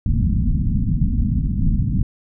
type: low-pass noise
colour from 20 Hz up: pink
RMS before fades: -18 dBFS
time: 0.06-2.03 s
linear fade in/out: 2 ms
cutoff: 240 Hz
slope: 48 dB/octave
effects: none